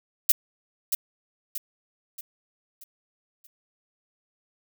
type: noise with echo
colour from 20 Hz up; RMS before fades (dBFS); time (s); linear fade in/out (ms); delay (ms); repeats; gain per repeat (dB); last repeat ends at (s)
violet; -17; 0.29-0.32; 5; 630; 5; -7; 3.47
effects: none